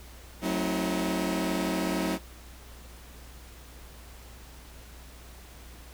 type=chord; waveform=sawtooth; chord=F# diminished seventh; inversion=none; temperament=just; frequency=185 / 222 / 266.4 / 319.7 Hz; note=F#3 / A3 / C4 / Eb4; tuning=0 / +16 / +31 / +47 cents; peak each=-27 / -32 / -30 / -27 dBFS; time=0.41-2.19 s; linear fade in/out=50 ms; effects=added 60 Hz sine -47 dBFS peak until 5.93 s + pink hiss -51 dBFS RMS until 5.93 s